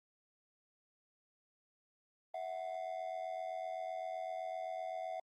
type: ring-modulated tone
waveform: triangle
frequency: 698.5 Hz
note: F5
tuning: in tune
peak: -34 dBFS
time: 2.34-5.2 s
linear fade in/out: 5 ms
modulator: 43.9 Hz
effects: Opus 24 kbps